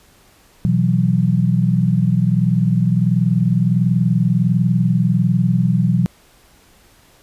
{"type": "chord", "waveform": "sine", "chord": "B suspended fourth", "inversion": "none", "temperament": "equal", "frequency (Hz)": [123.47, 164.81, 185], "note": ["B2", "E3", "F#3"], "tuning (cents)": [0, 0, 0], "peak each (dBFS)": -17, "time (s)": [0.65, 6.06], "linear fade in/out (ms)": 0, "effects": ["pink hiss -51 dBFS RMS until 7.22 s", "resampled to 32000 Hz"]}